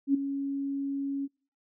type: tone with ADSR envelope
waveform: sine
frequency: 277.2 Hz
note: C#4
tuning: in tune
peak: -18 dBFS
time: 0.07-1.28 s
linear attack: 74 ms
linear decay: 9 ms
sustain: -11 dB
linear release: 34 ms
effects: noise-tail reverb RT60 0.4 s tail -25 dB re dry